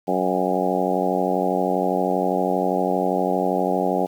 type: harmonic tone with a mistuned harmonic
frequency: 92.5 Hz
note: F#2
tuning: in tune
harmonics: 2 / 3 / 4 / 5 / 6 / 7 / 8 / 9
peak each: -27 / -27 / -27 / -27 / -27 / -27 / -27 / -27 dBFS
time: 0.07-4.07 s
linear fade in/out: 20 ms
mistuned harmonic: 9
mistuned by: -31 cents
effects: 8-bit